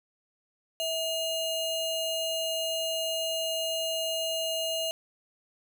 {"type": "ring-modulated tone", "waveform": "square", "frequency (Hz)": 1749, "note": "A6", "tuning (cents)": -11, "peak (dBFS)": -26, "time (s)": [0.8, 4.91], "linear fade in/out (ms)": 0, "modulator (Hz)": 1100, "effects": []}